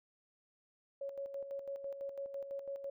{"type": "tone with tremolo", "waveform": "sine", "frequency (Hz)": 554.4, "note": "C#5", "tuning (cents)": 0, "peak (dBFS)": -38, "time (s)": [1.01, 2.9], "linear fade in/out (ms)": 5, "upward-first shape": "square", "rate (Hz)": 6, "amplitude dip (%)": 55, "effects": []}